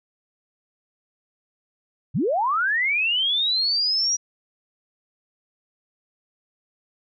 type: linear sweep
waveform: sine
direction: up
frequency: 92.5 to 5800 Hz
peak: -19 dBFS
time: 2.14-4.17 s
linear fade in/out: 20 ms
effects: none